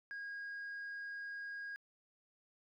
sine tone, 1635 Hz, G#6, 28 cents flat, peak -40 dBFS, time 0.11-1.76 s, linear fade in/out 0 ms, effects tanh soft clip ceiling -41 dBFS

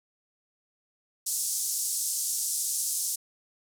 white band-pass noise, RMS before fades -30 dBFS, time 1.26-3.16 s, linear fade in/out 10 ms, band 5700 to 11000 Hz, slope 24 dB/octave, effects none

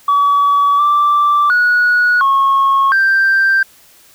sine tone with pitch steps, 1139 / 1171 / 1460 / 1092 / 1572 Hz, C#6 / D6 / F#6 / C#6 / G6, +47 / -5 / -24 / -26 / +4 cents, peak -7 dBFS, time 0.08-3.63 s, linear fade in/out 5 ms, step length 710 ms, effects tanh soft clip ceiling -6 dBFS + white hiss -46 dBFS RMS until 4.14 s

